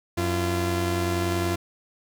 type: tone pair together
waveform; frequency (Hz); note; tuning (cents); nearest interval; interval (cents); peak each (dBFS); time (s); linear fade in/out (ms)
sawtooth; 90.7 / 342.4; F#2 / F4; -34 / -34; octave + major seventh; 2300; -22; 0.17-1.56; 10
effects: none